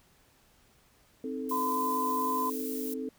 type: chord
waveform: sine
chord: A diminished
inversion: first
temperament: equal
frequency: 261.6 / 311.1 / 440 Hz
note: C4 / Eb4 / A4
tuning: 0 / 0 / 0 cents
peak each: -35 / -41 / -37 dBFS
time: 1.24-3.09 s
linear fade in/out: 2 ms
type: noise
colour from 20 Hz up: violet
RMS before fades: -40 dBFS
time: 1.49-2.94 s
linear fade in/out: 5 ms
type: tone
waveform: sine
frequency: 1018 Hz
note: C6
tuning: 48 cents flat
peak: -28 dBFS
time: 1.51-2.5 s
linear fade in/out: 5 ms
effects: pink hiss -64 dBFS RMS until 3.18 s